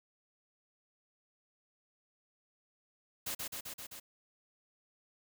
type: noise with echo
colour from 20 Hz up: white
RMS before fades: -38 dBFS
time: 3.26-3.35 s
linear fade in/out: 10 ms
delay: 130 ms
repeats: 5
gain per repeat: -2 dB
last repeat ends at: 4 s
effects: none